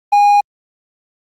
triangle tone, 819 Hz, G#5, 24 cents flat, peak -5 dBFS, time 0.12-0.41 s, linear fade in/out 10 ms, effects Opus 32 kbps

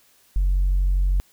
sine tone, 46.25 Hz, F#1, in tune, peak -15 dBFS, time 0.36-1.2 s, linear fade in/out 0 ms, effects tanh soft clip ceiling -14 dBFS + white hiss -58 dBFS RMS until 1.32 s

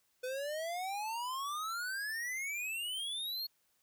square exponential sweep, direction up, 497.2 to 4361 Hz, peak -37 dBFS, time 0.23-3.47 s, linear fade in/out 10 ms, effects white hiss -75 dBFS RMS until 3.82 s

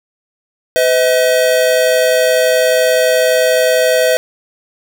square tone pair together, 506.4 / 638 Hz, B4 / D#5, +43 / +43 cents, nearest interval major third, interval 400 cents, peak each -13 dBFS, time 0.76-4.17 s, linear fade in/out 0 ms, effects none

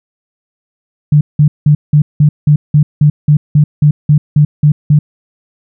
sine tone bursts, 148.5 Hz, D3, 20 cents sharp, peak -3 dBFS, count 15, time 1.12-4.99 s, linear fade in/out 5 ms, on 90 ms, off 180 ms, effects none

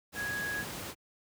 sine tone in noise, 1661.2 Hz, G#6, in tune, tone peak -33 dBFS, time 0.15-0.65 s, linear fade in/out 50 ms, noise pink, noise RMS -40 dBFS, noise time 0.12-0.95 s, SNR +4 dB, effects high-pass 80 Hz 12 dB/octave

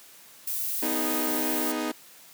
violet noise, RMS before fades -30 dBFS, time 0.47-1.72 s, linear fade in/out 5 ms
sawtooth chord, G# minor, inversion first, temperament equal, 246.9 / 311.1 / 415.3 Hz, B3 / D#4 / G#4, 0 / 0 / 0 cents, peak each -28 / -26 / -32 dBFS, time 0.82-1.92 s, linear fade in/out 10 ms
effects white hiss -51 dBFS RMS until 2.33 s + high-pass 150 Hz 12 dB/octave

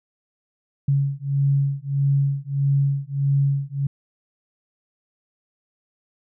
sine beating tone pair, 138.59 / 140.19 Hz, C#3 / C#3, 0 / +20 cents, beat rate 1.6 Hz, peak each -21 dBFS, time 0.88-3.87 s, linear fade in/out 5 ms, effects none

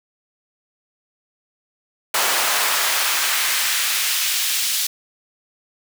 pink noise with high-pass filter sweep, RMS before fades -20 dBFS, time 2.14-4.87 s, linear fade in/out 5 ms, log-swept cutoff 770 to 3600 Hz, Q 0.89, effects none

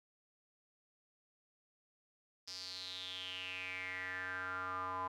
square tone with band-pass filter sweep, 92.5 Hz, F#2, in tune, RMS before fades -43 dBFS, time 2.47-5.08 s, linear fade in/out 10 ms, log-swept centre 5100 to 1000 Hz, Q 7.1, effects none

